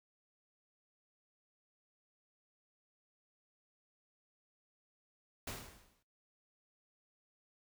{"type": "noise with exponential decay", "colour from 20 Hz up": "pink", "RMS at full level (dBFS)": -40, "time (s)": [5.47, 6.03], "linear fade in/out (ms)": 5, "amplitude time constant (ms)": 120, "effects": ["noise-tail reverb RT60 0.2 s tail -17 dB re dry"]}